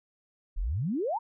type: exponential sweep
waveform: sine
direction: up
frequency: 32.7 to 987.8 Hz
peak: -27 dBFS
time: 0.56-1.19 s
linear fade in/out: 20 ms
effects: none